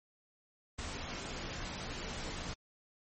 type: noise with comb filter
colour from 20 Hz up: pink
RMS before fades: -41 dBFS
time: 0.78-2.54 s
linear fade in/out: 10 ms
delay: 19 ms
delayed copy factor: -0.5
effects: MP3 32 kbps